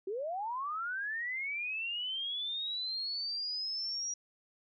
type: linear sweep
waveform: sine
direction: up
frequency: 364.4 to 5760 Hz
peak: -34 dBFS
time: 0.07-4.14 s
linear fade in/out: 5 ms
effects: none